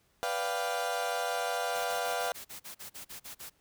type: chord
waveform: 30% pulse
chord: G dominant seventh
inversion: first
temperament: equal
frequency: 493.9 / 587.3 / 698.5 / 784 Hz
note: B4 / D5 / F5 / G5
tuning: 0 / 0 / 0 / 0 cents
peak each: -34 / -36 / -31 / -35 dBFS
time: 0.23-2.32 s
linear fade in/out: 0 ms
type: noise bursts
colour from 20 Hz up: white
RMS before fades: -44 dBFS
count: 12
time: 1.74-3.5 s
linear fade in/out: 20 ms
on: 110 ms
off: 40 ms
effects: pink hiss -70 dBFS RMS until 3.6 s